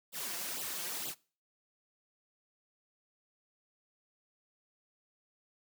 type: noise with flanger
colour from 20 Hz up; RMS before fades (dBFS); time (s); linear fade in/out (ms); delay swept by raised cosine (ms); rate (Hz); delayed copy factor
white; -39; 0.12-1.15; 50; 0.24 to 5.94; 2.1; +0.95
effects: noise-tail reverb RT60 0.4 s tail -23 dB re dry + high-pass 150 Hz 12 dB/octave